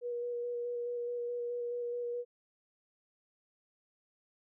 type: tone with vibrato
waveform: sine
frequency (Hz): 481.2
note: B4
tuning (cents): -45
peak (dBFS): -34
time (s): 0.01-2.25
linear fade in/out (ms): 50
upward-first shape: square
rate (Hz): 4.7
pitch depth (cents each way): 11
effects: none